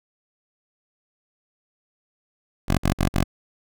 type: tone bursts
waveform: 10% pulse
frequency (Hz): 46.25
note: F#1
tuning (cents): 0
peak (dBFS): -10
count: 4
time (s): 2.68-3.239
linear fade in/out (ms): 10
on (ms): 100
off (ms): 53
effects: none